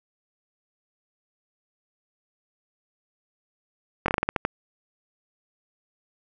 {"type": "slowing click train", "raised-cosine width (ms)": 0.5, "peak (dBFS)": -7, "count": 9, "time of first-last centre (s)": [4.06, 4.451], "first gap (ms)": 22, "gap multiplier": 1.22, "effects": []}